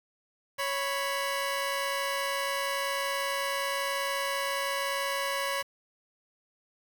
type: tone pair together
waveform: 15% pulse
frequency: 554.4 / 987.8 Hz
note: C#5 / B5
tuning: 0 / 0 cents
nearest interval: minor seventh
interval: 1000 cents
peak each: -24 / -27 dBFS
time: 0.58-5.63 s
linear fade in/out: 20 ms
effects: 8-bit